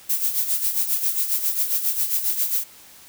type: noise with tremolo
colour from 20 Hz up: violet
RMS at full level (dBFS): -20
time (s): 0.09-2.64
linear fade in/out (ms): 10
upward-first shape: sine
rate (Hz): 7.4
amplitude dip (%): 65
effects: white hiss -47 dBFS RMS until 3.08 s